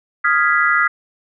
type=chord; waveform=sine; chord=F half-diminished seventh; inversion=third; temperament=equal; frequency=1244.5 / 1396.9 / 1661.2 / 1975.5 Hz; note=Eb6 / F6 / Ab6 / Cb7; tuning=0 / 0 / 0 / 0 cents; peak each=-18 / -17 / -19 / -18 dBFS; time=0.24-0.88 s; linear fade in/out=10 ms; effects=none